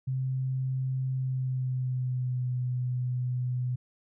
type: tone with pitch glide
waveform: sine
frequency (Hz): 130.81 to 125.19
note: C3 to B2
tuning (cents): 0 to +24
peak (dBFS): -27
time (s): 0.07-3.76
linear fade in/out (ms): 10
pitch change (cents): -76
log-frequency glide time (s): 1.13-2.53
effects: none